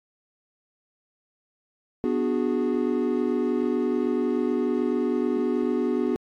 triangle chord, G# half-diminished seventh, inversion first, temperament equal with one note detuned, 246.9 / 293.7 / 366 / 415.3 Hz, B3 / D4 / F#4 / G#4, 0 / 0 / -19 / 0 cents, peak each -24 / -27 / -25 / -27 dBFS, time 2.04-6.16 s, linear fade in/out 0 ms, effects AAC 64 kbps

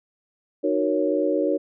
sine chord, D# minor seventh, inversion none, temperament equal with one note detuned, 307 / 370 / 466.2 / 554.4 Hz, D#4 / F#4 / A#4 / C#5, -23 / 0 / 0 / 0 cents, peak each -24 / -26 / -26 / -24 dBFS, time 0.63-1.58 s, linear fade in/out 20 ms, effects none

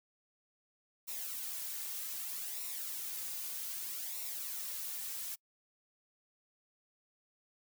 blue noise with flanger, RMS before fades -41 dBFS, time 1.07-5.36 s, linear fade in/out 20 ms, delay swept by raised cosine 0.62 to 3.12 ms, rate 0.64 Hz, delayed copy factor -0.6, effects noise-tail reverb RT60 0.1 s tail -26 dB re dry

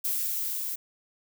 violet noise with level ramp, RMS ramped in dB -28 to -33 dBFS, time 0.04-0.76 s, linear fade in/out 10 ms, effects none

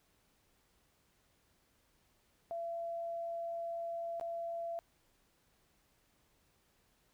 sine tone with dropouts, 676 Hz, E5, 43 cents sharp, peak -37 dBFS, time 2.51-4.79 s, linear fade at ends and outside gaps 0 ms, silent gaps 4.198-4.211 s, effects pink hiss -73 dBFS RMS until 7.13 s

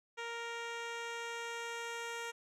10% pulse tone with low-pass filter sweep, 466.2 Hz, A#4, in tune, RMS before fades -42 dBFS, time 0.17-2.32 s, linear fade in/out 20 ms, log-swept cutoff 5000 to 9200 Hz, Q 0.78, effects none

